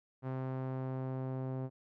sawtooth tone with low-pass filter sweep, 130.81 Hz, C3, in tune, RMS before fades -38 dBFS, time 0.22-1.7 s, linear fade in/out 50 ms, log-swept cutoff 1200 to 700 Hz, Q 0.85, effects none

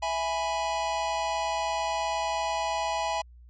square chord, E major, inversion none, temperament equal, 659.3 / 830.6 / 987.8 Hz, E5 / G#5 / B5, 0 / 0 / 0 cents, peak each -33 / -31 / -33 dBFS, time 0.02-3.22 s, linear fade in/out 10 ms, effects added 60 Hz sine -48 dBFS peak until 3.49 s + resampled to 16000 Hz

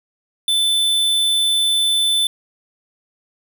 square tone, 3520 Hz, A7, in tune, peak -15 dBFS, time 0.48-2.27 s, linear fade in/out 2 ms, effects 8-bit

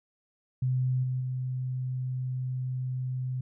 sine tone with level steps, 128.1 Hz, C3, 36 cents flat, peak -24 / -27 / -29 dBFS, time 0.62-3.41 s, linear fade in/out 5 ms, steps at 1.03 / 1.2 s, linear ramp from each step 10 ms, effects none

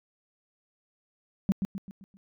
sine tone with echo, 193.9 Hz, G3, 19 cents flat, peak -18 dBFS, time 1.49-1.52 s, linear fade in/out 0 ms, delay 130 ms, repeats 5, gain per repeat -7 dB, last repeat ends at 2.17 s, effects tanh soft clip ceiling -16 dBFS

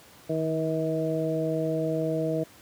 harmonic tone with a mistuned harmonic, 159.8 Hz, D#3, 47 cents sharp, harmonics 1 / 2 / 3 / 4, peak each -30 / -30 / -30 / -30 dBFS, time 0.29-2.44 s, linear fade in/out 10 ms, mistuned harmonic 1, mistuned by -26 cents, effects pink hiss -52 dBFS RMS until 2.61 s + high-pass 100 Hz 12 dB/octave

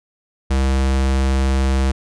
square tone, 66.5 Hz, C2, 29 cents sharp, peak -15 dBFS, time 0.5-1.92 s, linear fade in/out 10 ms, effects resampled to 22050 Hz

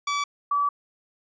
sawtooth / sine tone pair in turn, 1149 / 1149 Hz, D6 / D6, -38 / -38 cents, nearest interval unison, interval 0 cents, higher neither, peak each -20 / -20 dBFS, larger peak neither, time 0.07-0.24 / 0.51-0.69 s, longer second, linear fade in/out 5 ms, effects resampled to 16000 Hz

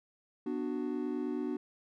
triangle chord, B minor, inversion none, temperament just, 246.9 / 296.3 / 370.4 Hz, B3 / D4 / F#4, 0 / +15 / +2 cents, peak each -35 / -34 / -36 dBFS, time 0.46-1.57 s, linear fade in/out 5 ms, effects none

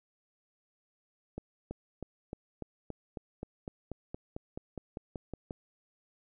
accelerating click train, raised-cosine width 2 ms, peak -25 dBFS, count 18, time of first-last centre 1.38-5.508 s, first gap 330 ms, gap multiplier 0.96, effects none

